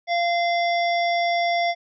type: harmonic tone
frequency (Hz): 690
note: F5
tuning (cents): -21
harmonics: 1 / 3 / 5 / 7 / 8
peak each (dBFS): -20 / -26 / -33 / -39 / -35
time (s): 0.07-1.75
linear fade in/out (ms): 50
effects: none